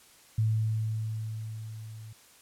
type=tone with level ramp; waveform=sine; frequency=110 Hz; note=A2; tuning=in tune; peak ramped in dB=-22 to -42 dBFS; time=0.38-2.13 s; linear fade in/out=5 ms; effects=white hiss -57 dBFS RMS until 2.41 s + low-pass 12000 Hz 12 dB/octave